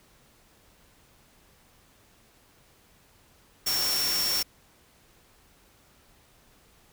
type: tone in noise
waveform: sine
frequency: 5470 Hz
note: F8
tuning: 37 cents flat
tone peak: -26 dBFS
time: 3.66-4.43 s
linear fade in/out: 10 ms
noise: white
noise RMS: -30 dBFS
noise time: 3.66-4.43 s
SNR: +1 dB
effects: pink hiss -60 dBFS RMS until 6.92 s